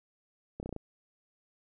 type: slowing click train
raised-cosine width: 2 ms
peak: -25 dBFS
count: 6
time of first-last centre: 0.6-0.763 s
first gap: 29 ms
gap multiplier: 1.06
effects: none